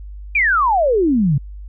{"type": "exponential sweep", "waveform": "sine", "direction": "down", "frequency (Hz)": [2469, 130.4], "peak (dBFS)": -12, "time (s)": [0.35, 1.38], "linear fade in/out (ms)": 5, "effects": ["added 50 Hz sine -30 dBFS peak until 1.68 s"]}